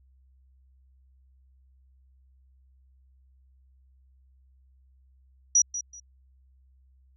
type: tone with echo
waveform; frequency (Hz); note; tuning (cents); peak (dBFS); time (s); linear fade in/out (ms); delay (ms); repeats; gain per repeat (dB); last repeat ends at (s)
sine; 5820; F#8; -29; -16; 5.55-5.62; 5; 190; 2; -13; 6
effects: added 65 Hz sine -57 dBFS peak until 7.16 s